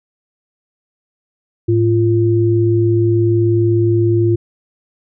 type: tone pair together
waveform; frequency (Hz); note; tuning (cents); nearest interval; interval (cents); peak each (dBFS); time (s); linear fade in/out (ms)
sine; 108.7 / 345.1; A2 / F4; -21 / -21; octave + minor sixth; 2000; -13; 1.68-4.36; 10
effects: none